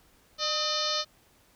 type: harmonic tone with a mistuned harmonic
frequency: 604 Hz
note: D5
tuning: 48 cents sharp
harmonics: 1 / 2 / 3 / 4 / 5 / 6 / 7 / 8 / 9 / 10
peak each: -35 / -34 / -41 / -43 / -37 / -34 / -32 / -35 / -37 / -40 dBFS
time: 0.38-1.05 s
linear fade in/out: 50 ms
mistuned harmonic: 2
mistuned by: +78 cents
effects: pink hiss -62 dBFS RMS until 1.55 s